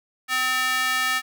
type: tone with high-pass filter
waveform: square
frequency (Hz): 256.7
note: C4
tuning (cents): -33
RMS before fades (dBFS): -23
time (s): 0.28-1.22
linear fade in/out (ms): 50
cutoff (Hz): 1600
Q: 2.1
effects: none